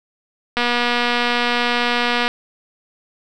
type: click train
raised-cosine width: 0.3 ms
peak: -3 dBFS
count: 413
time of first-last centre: 0.57-2.28 s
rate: 241 Hz
effects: none